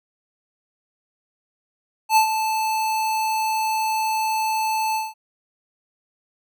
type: tone with ADSR envelope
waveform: square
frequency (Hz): 876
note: A5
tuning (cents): -8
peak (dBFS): -12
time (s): 2.09-5.14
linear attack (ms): 75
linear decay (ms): 96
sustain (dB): -9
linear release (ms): 190
effects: none